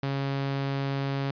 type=tone; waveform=sawtooth; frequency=137.8 Hz; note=C#3; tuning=10 cents flat; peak=-23 dBFS; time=0.03-1.31 s; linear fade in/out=2 ms; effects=resampled to 11025 Hz